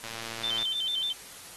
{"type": "click train", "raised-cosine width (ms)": 0.2, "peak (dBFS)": -20, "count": 68, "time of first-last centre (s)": [0.04, 0.628], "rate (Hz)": 114}
{"type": "tone with vibrato", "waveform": "sine", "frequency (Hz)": 3322, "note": "G#7", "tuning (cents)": 0, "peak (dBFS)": -27, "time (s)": [0.43, 1.13], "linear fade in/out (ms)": 10, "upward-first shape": "square", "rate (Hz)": 6.7, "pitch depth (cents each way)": 120}
{"effects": ["white hiss -46 dBFS RMS until 1.56 s", "AAC 32 kbps"]}